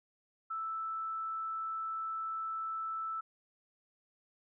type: tone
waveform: sine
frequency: 1318.5 Hz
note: E6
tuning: in tune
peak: -35 dBFS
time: 0.5-3.21 s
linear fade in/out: 10 ms
effects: none